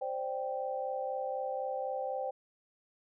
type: chord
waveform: sine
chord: C suspended second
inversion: none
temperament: equal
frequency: 523.3 / 587.3 / 784 Hz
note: C5 / D5 / G5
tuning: 0 / 0 / 0 cents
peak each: -36 / -40 / -37 dBFS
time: 0.01-2.31 s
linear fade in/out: 10 ms
effects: none